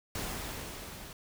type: noise with level ramp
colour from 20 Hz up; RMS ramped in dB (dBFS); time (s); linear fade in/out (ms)
pink; -36 to -47; 0.15-1.13; 2
effects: none